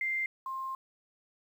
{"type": "tone pair in turn", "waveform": "sine", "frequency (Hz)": [2093, 1058.7], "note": ["C7", "C6"], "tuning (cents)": [0, 20], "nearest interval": "octave", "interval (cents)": 1180, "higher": "first", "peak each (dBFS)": [-29, -34], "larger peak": "first", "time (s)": [[0.01, 0.26], [0.46, 0.75]], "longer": "second", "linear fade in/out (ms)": 2, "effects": ["10-bit"]}